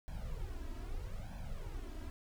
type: noise with flanger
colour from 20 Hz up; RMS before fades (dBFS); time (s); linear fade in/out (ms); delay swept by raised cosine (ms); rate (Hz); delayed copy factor
brown; -42; 0.08-2.1; 0; 1.2 to 3.1; 0.79; +0.9
effects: none